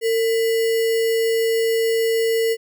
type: tone with sample-and-hold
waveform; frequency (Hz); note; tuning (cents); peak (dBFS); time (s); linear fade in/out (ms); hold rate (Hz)
sine; 453.2; A#4; -49; -16; 0.01-2.57; 50; 2450
effects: none